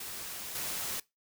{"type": "noise with level steps", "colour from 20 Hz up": "white", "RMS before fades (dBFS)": [-41, -36], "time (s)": [0, 1], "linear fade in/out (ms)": 5, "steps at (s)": 0.55, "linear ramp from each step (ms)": 2, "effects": ["noise-tail reverb RT60 0.2 s tail -21 dB re dry"]}